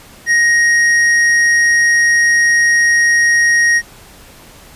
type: tone with hard clipping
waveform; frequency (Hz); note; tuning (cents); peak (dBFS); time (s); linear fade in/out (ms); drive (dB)
sine; 1875; A#6; +10; -10; 0.26-3.82; 50; 8
effects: pink hiss -40 dBFS RMS until 4.75 s + resampled to 32000 Hz